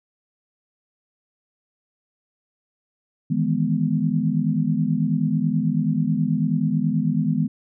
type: chord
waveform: sine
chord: E major seventh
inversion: third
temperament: equal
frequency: 155.56 / 164.81 / 207.7 / 246.9 Hz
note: D#3 / E3 / G#3 / B3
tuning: 0 / 0 / 0 / 0 cents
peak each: -24 dBFS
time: 3.3-7.48 s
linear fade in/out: 10 ms
effects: none